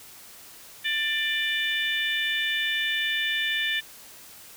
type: harmonic tone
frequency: 592 Hz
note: D5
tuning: 14 cents sharp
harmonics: 3 / 4 / 5 / 6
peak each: -27 / -31 / -31 / -30 dBFS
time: 0.84-3.81 s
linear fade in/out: 20 ms
effects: white hiss -47 dBFS RMS until 4.56 s

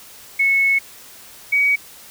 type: tone pair in turn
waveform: sine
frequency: 2199 / 2260 Hz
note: C#7 / C#7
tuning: -14 / +33 cents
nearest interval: unison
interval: 47 cents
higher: second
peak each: -13 dBFS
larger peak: neither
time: 0.39-0.79 / 1.52-1.76 s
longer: first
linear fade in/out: 10 ms
effects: white hiss -42 dBFS RMS until 2.1 s

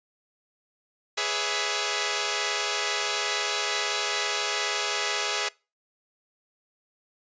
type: chord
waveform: 5% pulse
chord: C# minor seventh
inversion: second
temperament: equal with one note detuned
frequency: 415.3 / 493.9 / 564.4 / 659.3 Hz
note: G#4 / B4 / C#5 / E5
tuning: 0 / 0 / +31 / 0 cents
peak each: -18 / -21 / -22 / -20 dBFS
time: 1.17-5.49 s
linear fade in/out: 10 ms
effects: noise-tail reverb RT60 0.3 s tail -24 dB re dry + resampled to 16000 Hz

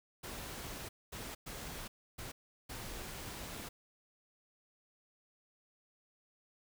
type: noise bursts at uneven times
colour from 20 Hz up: pink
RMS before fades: -45 dBFS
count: 5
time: 0.23-0.89 / 1.12-1.35 / 1.46-1.88 / 2.18-2.32 / 2.69-3.69 s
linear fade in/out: 10 ms
effects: none

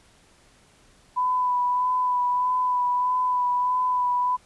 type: tone with vibrato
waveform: sine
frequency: 995 Hz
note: B5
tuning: 13 cents sharp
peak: -20 dBFS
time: 1.16-4.37 s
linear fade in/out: 20 ms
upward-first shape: sine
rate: 1.6 Hz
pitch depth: 19 cents each way
effects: pink hiss -57 dBFS RMS until 4.45 s + resampled to 24000 Hz

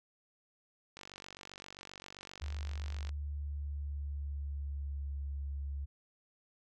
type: click train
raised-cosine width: 0.2 ms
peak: -30 dBFS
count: 102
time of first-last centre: 0.97-3.092 s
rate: 47.6 Hz
type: tone with pitch glide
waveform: sine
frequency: 73.42 to 70.14 Hz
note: D2 to C#2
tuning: 0 to +21 cents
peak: -36 dBFS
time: 2.41-5.86 s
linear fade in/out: 20 ms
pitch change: -79 cents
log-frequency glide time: 2.61-5.16 s
effects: none

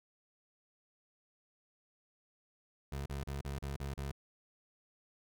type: tone bursts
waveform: 25% pulse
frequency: 69.3 Hz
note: C#2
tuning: in tune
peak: -34 dBFS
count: 7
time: 2.92-4.116 s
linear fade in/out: 5 ms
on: 140 ms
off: 36 ms
effects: none

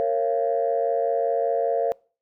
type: tone cluster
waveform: sine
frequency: 461.9 / 547 / 685 Hz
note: A#4 / C#5 / F5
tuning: -16 / -23 / -34 cents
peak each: -24 dBFS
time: 0-1.92 s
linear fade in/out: 0 ms
effects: noise-tail reverb RT60 0.4 s tail -25 dB re dry + tanh soft clip ceiling -12 dBFS

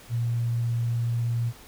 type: tone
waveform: sine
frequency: 117.8 Hz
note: A#2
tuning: 19 cents sharp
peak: -23 dBFS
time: 0.09-1.53 s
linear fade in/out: 50 ms
effects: pink hiss -49 dBFS RMS until 1.67 s

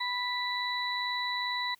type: harmonic tone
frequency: 987.8 Hz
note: B5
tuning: in tune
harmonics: 1 / 2 / 4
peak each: -34 / -34 / -34 dBFS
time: 0-1.75 s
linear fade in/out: 10 ms
effects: white hiss -65 dBFS RMS until 1.79 s

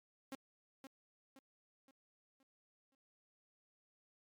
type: tone with echo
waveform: sawtooth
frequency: 268.7 Hz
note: C4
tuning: 46 cents sharp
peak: -40 dBFS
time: 0.32-0.35 s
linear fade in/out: 2 ms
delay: 520 ms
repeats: 5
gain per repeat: -7 dB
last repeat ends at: 2.95 s
effects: MP3 96 kbps

